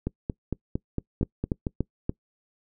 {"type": "two click trains", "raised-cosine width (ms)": 3, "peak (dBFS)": [-12, -14], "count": [4, 8], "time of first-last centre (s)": [[1.23, 2.095], [0.07, 1.668]], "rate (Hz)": [3.47, 4.38], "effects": ["noise-tail reverb RT60 0.1 s tail -24 dB re dry"]}